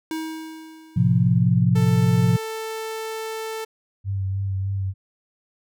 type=tone with exponential decay; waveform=square; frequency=318.6 Hz; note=D#4; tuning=41 cents sharp; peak=-25 dBFS; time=0.11-1.63 s; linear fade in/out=1 ms; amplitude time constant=330 ms
type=chord; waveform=sine; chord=F major; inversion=first; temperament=equal with one note detuned; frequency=110 / 129.46 / 174.61 Hz; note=A2 / C3 / F3; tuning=0 / -18 / 0 cents; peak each=-20 / -19 / -19 dBFS; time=0.96-2.37 s; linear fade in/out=10 ms
type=tone; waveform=sawtooth; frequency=442.7 Hz; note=A4; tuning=11 cents sharp; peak=-24 dBFS; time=1.75-3.65 s; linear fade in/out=10 ms
type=tone with vibrato; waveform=sine; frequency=97 Hz; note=G2; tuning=18 cents flat; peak=-22 dBFS; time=4.04-4.94 s; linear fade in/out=50 ms; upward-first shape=sine; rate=3.3 Hz; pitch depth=26 cents each way
effects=none